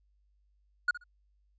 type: tone with echo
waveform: triangle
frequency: 1445 Hz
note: F#6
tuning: 41 cents flat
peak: -21 dBFS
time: 0.88-0.91 s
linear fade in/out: 5 ms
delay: 65 ms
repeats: 2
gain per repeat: -15 dB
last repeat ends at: 1.04 s
effects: added 50 Hz sine -66 dBFS peak until 1.58 s + resampled to 16000 Hz